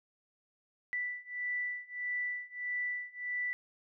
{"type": "beating tone pair", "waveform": "sine", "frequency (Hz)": [1973, 1974.6], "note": ["B6", "B6"], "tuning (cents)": [-2, -1], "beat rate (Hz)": 1.6, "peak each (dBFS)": [-38, -37], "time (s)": [0.93, 3.53], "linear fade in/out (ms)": 0, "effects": []}